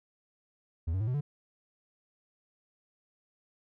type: tone with pitch steps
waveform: triangle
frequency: 81.7 / 94.39 / 109.06 / 126 / 145.57 Hz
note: E2 / F#2 / A2 / B2 / D3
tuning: -15 / +35 / -15 / +35 / -15 cents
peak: -26 dBFS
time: 0.87-1.21 s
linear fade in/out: 10 ms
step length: 68 ms
effects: none